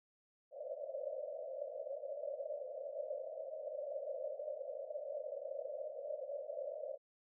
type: band-pass noise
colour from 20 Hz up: pink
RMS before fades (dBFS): -44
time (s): 0.51-6.98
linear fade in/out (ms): 50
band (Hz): 530 to 620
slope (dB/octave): 96
effects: none